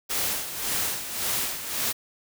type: noise with tremolo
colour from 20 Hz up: white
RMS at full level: -26 dBFS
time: 0.09-1.93 s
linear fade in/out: 20 ms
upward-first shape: sine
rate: 1.8 Hz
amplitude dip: 65%
effects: none